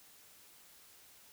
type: silence
effects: white hiss -60 dBFS RMS until 1.32 s